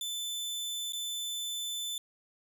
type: tone with dropouts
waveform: sawtooth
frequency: 3520 Hz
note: A7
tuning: in tune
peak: -31 dBFS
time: 0.01-1.98 s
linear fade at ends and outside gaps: 2 ms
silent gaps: 0.923-0.932 s
effects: 11-bit